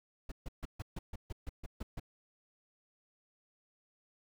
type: noise bursts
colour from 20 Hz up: brown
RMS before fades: -40 dBFS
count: 11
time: 0.29-1.998 s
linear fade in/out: 5 ms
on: 28 ms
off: 140 ms
effects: none